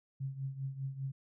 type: tone with tremolo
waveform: sine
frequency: 135.3 Hz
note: C#3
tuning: 42 cents flat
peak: -33 dBFS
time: 0.2-1.12 s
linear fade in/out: 10 ms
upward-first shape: triangle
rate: 5 Hz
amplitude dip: 80%
effects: none